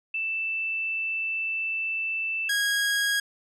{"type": "tone pair in turn", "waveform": ["sine", "sawtooth"], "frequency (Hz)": [2652, 1643.9], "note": ["E7", "G#6"], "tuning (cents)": [10, -18], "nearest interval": "minor sixth", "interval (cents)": 828, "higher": "first", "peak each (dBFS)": [-26, -19], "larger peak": "second", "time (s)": [[0.14, 2.49], [2.49, 3.2]], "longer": "first", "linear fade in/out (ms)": 5, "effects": ["low-pass 12000 Hz 12 dB/octave"]}